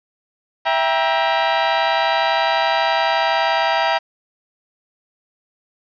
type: chord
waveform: sawtooth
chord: E diminished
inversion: none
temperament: just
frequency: 659.3 / 791.1 / 949.3 Hz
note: E5 / G5 / Bb5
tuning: 0 / +16 / +31 cents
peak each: -16 dBFS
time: 0.65-3.99 s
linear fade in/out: 20 ms
effects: resampled to 11025 Hz + 7-bit